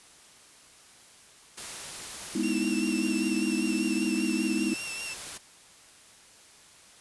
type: noise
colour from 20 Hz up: white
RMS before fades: -39 dBFS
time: 1.57-5.38 s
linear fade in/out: 10 ms
type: chord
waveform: sine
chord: E major seventh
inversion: first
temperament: equal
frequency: 207.7 / 246.9 / 311.1 / 329.6 Hz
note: G#3 / B3 / D#4 / E4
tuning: 0 / 0 / 0 / 0 cents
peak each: -31 dBFS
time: 2.35-4.74 s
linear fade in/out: 5 ms
type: tone with vibrato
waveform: sawtooth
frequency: 2709 Hz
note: E7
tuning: 47 cents sharp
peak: -32 dBFS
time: 2.43-5.14 s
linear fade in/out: 5 ms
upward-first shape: sine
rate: 5.1 Hz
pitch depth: 39 cents each way
effects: white hiss -54 dBFS RMS until 7 s + resampled to 24000 Hz